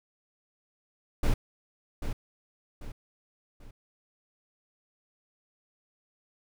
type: noise with echo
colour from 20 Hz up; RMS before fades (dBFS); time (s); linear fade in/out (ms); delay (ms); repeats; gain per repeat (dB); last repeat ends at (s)
brown; -23; 1.23-1.34; 5; 790; 3; -8; 3.71
effects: none